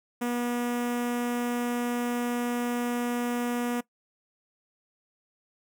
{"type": "tone with notch filter", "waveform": "sawtooth", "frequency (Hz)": 241.6, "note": "B3", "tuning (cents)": -38, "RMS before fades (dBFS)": -29, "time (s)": [0.21, 3.81], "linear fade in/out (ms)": 10, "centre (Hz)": 4300, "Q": 1.3, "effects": ["noise-tail reverb RT60 0.1 s tail -20 dB re dry"]}